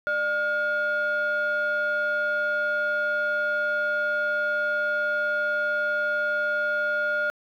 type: tone pair together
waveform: sine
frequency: 598 / 1422.3 Hz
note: D5 / F6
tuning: +31 / +31 cents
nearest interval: octave + minor third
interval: 1500 cents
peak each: -26 / -22 dBFS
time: 0.07-7.3 s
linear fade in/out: 0 ms
effects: tanh soft clip ceiling -19 dBFS + 10-bit